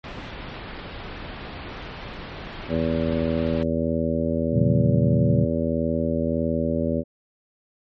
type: low-pass noise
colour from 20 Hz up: pink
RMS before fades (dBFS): -36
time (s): 0.04-3.63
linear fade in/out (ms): 0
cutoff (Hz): 3700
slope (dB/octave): 24
type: harmonic tone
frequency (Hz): 81.6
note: E2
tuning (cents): -17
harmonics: 1 / 2 / 3 / 4 / 5 / 6 / 7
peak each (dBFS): -30 / -28 / -25 / -31 / -31 / -31 / -27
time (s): 2.68-7.04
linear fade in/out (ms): 50
type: chord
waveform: sine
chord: G half-diminished seventh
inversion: first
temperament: equal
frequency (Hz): 116.54 / 138.59 / 174.61 / 196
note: Bb2 / Db3 / F3 / G3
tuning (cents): 0 / 0 / 0 / 0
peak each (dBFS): -21 / -22 / -25 / -26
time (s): 4.53-5.45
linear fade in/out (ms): 10
effects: MP3 32 kbps